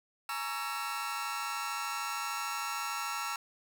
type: chord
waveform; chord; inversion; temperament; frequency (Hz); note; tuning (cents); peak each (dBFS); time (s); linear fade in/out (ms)
sawtooth; A# half-diminished seventh; third; just; 839.1 / 932.3 / 1118.8 / 1342.6; G#5 / A#5 / C#6 / E6; +18 / 0 / +16 / +31; -39 / -37 / -38 / -33; 0.29-3.36; 2
effects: none